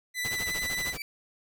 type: tone with vibrato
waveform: sawtooth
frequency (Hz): 1993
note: B6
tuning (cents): +15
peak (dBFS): -26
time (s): 0.14-0.95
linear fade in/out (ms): 50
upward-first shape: sine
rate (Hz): 11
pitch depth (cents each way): 16
type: noise with tremolo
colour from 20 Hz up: pink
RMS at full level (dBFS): -36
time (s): 0.24-0.98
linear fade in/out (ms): 10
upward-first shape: sine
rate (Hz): 13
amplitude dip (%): 85
type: tone with exponential growth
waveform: 30% pulse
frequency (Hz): 2316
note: D7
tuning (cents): -25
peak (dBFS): -28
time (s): 0.86-1.02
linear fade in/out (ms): 1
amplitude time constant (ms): 33
effects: none